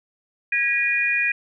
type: tone cluster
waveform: sine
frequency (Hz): 1650 / 1917 / 2443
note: G#6 / A#6 / D#7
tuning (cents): -12 / +48 / -32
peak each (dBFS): -26 / -25 / -20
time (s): 0.52-1.32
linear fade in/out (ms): 5
effects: none